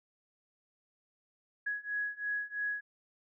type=beating tone pair; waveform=sine; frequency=1670 / 1673 Hz; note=G#6 / G#6; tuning=+9 / +12 cents; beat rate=3 Hz; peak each=-37 / -36 dBFS; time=1.66-2.81 s; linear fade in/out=10 ms; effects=none